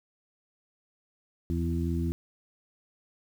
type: harmonic tone with a mistuned harmonic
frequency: 84 Hz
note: E2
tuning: 33 cents sharp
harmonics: 1 / 2 / 3 / 4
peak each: -29 / -32 / -34 / -35 dBFS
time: 1.5-2.12 s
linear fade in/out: 0 ms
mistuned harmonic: 1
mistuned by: -56 cents
effects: 9-bit